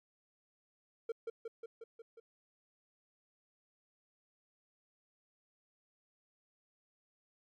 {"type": "tone with echo", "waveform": "triangle", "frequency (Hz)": 457, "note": "A#4", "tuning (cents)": -34, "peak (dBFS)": -32, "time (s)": [1.09, 1.12], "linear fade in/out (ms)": 5, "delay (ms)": 180, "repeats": 6, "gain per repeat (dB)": -3, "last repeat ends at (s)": 2.2, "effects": ["MP3 96 kbps"]}